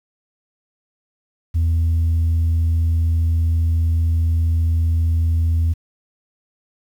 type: tone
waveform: sine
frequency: 82.41 Hz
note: E2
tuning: in tune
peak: -12 dBFS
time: 1.54-5.74 s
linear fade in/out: 20 ms
effects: tanh soft clip ceiling -13 dBFS + 8-bit